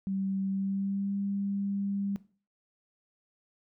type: tone with pitch glide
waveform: sine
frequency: 193.4 to 199.07 Hz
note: G3 to G3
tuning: -23 to +27 cents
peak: -29 dBFS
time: 0.07-2.16 s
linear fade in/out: 0 ms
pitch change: +50 cents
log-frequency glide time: 0.47-1.15 s
effects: noise-tail reverb RT60 0.4 s tail -18 dB re dry